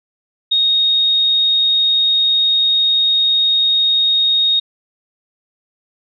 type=tone; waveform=sine; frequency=3729 Hz; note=A#7; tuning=in tune; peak=-11 dBFS; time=0.51-4.6 s; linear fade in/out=10 ms; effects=none